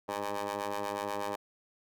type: ring-modulated tone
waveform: 15% pulse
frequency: 102.3 Hz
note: G#2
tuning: 26 cents flat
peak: -24 dBFS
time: 0.08-1.36 s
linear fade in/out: 10 ms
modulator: 712 Hz
effects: none